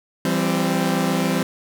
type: chord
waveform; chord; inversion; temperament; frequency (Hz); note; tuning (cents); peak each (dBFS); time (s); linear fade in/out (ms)
sawtooth; C major; first; equal with one note detuned; 168.28 / 196 / 261.6; E3 / G3 / C4; +36 / 0 / 0; -19; 0.25-1.43; 2
effects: none